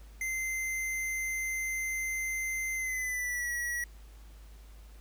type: tone with pitch glide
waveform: square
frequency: 2076 to 1925.8 Hz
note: C7 to B6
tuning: -14 to -44 cents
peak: -32 dBFS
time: 0.21-3.84 s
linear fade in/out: 2 ms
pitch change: -130 cents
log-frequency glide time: 2.75-3.51 s
effects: added 52 Hz sine -48 dBFS peak until 5 s + pink hiss -61 dBFS RMS until 5 s